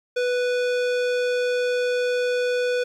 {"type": "tone", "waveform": "square", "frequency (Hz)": 493.9, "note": "B4", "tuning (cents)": 0, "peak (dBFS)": -21, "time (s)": [0.16, 2.84], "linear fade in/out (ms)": 10, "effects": ["low-pass 5000 Hz 12 dB/octave", "9-bit"]}